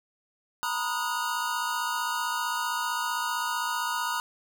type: chord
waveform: square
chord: B major seventh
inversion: third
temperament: equal with one note detuned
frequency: 932.3 / 987.8 / 1244.5 / 1452 Hz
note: A#5 / B5 / D#6 / F#6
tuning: 0 / 0 / 0 / -33 cents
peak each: -34 dBFS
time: 0.63-4.2 s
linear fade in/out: 0 ms
effects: none